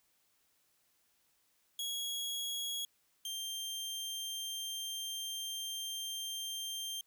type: tone pair in turn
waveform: sawtooth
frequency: 3322 / 3170 Hz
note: G#7 / G7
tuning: 0 / +19 cents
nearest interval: minor second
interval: 81 cents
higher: first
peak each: -33 / -35 dBFS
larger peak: first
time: 1.79-2.85 / 3.25-7.01 s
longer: second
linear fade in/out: 2 ms
effects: white hiss -74 dBFS RMS until 7.06 s